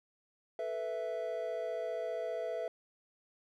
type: chord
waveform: triangle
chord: A suspended second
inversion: none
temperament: just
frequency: 440 / 495 / 660 Hz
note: A4 / B4 / E5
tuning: 0 / +4 / +2 cents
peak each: -40 / -38 / -35 dBFS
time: 0.59-2.68 s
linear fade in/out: 2 ms
effects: none